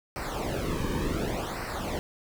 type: noise with flanger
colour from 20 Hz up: brown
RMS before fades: -31 dBFS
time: 0.16-1.99 s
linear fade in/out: 0 ms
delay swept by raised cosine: 0.29 to 1.49 ms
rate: 0.68 Hz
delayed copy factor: -0.8
effects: none